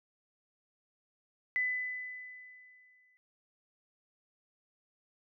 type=tone with exponential decay; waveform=sine; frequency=2003 Hz; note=B6; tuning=24 cents sharp; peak=-27 dBFS; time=1.56-3.17 s; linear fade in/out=0 ms; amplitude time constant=350 ms; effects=none